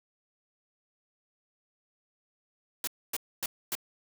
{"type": "noise bursts", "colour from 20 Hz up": "white", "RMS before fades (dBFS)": -32, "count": 4, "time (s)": [2.84, 3.752], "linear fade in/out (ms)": 2, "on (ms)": 33, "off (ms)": 260, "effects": []}